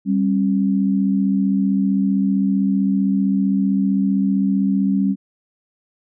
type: tone pair together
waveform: sine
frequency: 196 / 271.5 Hz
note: G3 / C#4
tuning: 0 / -36 cents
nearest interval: tritone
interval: 564 cents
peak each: -16 / -20 dBFS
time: 0.05-5.16 s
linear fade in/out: 50 ms
effects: none